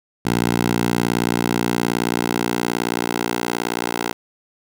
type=tone with high-pass filter sweep; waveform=10% pulse; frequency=58.8 Hz; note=A#1; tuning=16 cents sharp; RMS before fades=-21 dBFS; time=0.25-4.13 s; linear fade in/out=10 ms; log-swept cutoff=140 to 430 Hz; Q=0.8; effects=none